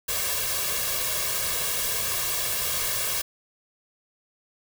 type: noise with comb filter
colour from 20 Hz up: white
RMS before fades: -27 dBFS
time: 0.08-3.22 s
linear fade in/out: 10 ms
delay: 1.8 ms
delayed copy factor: +0.85
effects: none